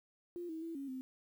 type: tone with pitch steps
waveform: sine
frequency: 348.7 / 321.2 / 330.7 / 276.1 / 259.8 Hz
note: F4 / E4 / E4 / C#4 / C4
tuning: -3 / -45 / +6 / -7 / -12 cents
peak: -40 dBFS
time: 0.36-1.01 s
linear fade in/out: 0 ms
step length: 130 ms
effects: 11-bit